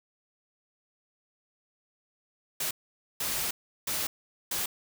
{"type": "noise bursts at uneven times", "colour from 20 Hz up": "white", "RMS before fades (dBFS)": -31, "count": 4, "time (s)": [[2.6, 2.71], [3.2, 3.51], [3.87, 4.07], [4.51, 4.66]], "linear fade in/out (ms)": 5, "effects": []}